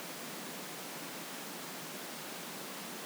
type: high-pass noise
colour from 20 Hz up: pink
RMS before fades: -44 dBFS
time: 0-3.05 s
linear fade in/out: 0 ms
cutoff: 160 Hz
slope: 48 dB/octave
effects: none